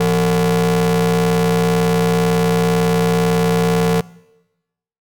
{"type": "ring-modulated tone", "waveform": "45% pulse", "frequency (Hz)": 140, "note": "C#3", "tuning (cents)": 18, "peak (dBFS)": -10, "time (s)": [0, 4.01], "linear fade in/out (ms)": 5, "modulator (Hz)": 311, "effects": ["noise-tail reverb RT60 1.0 s tail -22 dB re dry"]}